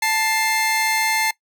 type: tone pair together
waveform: sawtooth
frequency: 881.8 / 2107 Hz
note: A5 / C7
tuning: +4 / +12 cents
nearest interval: octave + minor third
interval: 1508 cents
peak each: -17 dBFS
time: 0.02-1.31 s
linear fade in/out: 5 ms
effects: noise-tail reverb RT60 0.1 s tail -20 dB re dry